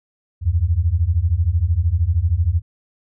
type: beating tone pair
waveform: sine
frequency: 77.78 / 90.78 Hz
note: D#2 / F#2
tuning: 0 / -32 cents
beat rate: 13 Hz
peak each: -18 / -17 dBFS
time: 0.41-2.62 s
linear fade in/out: 50 ms
effects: none